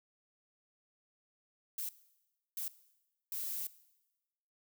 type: noise bursts at uneven times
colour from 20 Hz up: violet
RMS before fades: -39 dBFS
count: 3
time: 1.78-1.89 / 2.57-2.68 / 3.32-3.67 s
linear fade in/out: 2 ms
effects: noise-tail reverb RT60 1.0 s tail -18 dB re dry